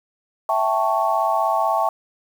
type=chord; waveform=sine; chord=A dominant seventh; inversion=second; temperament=equal; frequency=659.3 / 784 / 880 / 1108.7 Hz; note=E5 / G5 / A5 / C#6; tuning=0 / 0 / 0 / 0 cents; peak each=-22 / -23 / -22 / -23 dBFS; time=0.49-1.89 s; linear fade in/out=2 ms; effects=7-bit